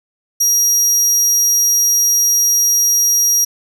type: tone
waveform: 35% pulse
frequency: 5700 Hz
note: F8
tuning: 34 cents sharp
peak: -8 dBFS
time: 0.4-3.45 s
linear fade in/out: 10 ms
effects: none